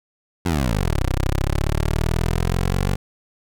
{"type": "exponential two-way sweep", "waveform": "15% pulse", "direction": "down then up", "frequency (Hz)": [92.5, 31.37, 48.24], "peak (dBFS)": -12, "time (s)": [0.45, 2.96], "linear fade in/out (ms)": 10, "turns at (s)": 1.02, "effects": []}